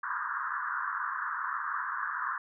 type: band-pass noise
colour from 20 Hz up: pink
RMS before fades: -34 dBFS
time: 0.03-2.38 s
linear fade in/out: 5 ms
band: 1000 to 1700 Hz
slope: 96 dB/octave
effects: none